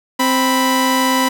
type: tone pair together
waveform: sawtooth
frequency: 261.6 / 987.8 Hz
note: C4 / B5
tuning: 0 / 0 cents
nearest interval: octave + major seventh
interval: 2300 cents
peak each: -12 dBFS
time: 0.19-1.29 s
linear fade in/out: 10 ms
effects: none